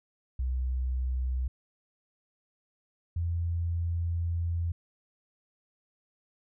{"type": "tone pair in turn", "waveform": "sine", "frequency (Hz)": [63.6, 84.9], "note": ["C2", "F2"], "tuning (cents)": [-48, -48], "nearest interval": "perfect fourth", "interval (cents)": 500, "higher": "second", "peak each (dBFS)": -27, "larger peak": "neither", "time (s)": [[0.39, 1.48], [3.16, 4.72]], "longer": "second", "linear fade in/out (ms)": 5, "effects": []}